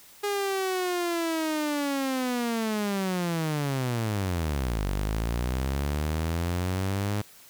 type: linear two-way sweep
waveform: sawtooth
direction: down then up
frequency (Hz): 411.7 to 47.04 to 104.8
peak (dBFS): -22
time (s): 0.23-7.22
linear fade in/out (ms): 10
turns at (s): 4.86
effects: white hiss -52 dBFS RMS until 7.49 s